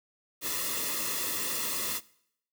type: noise with comb filter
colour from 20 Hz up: white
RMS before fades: -32 dBFS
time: 0.41-2.01 s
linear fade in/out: 50 ms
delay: 1.3 ms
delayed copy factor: -0.8
effects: noise-tail reverb RT60 0.7 s tail -21 dB re dry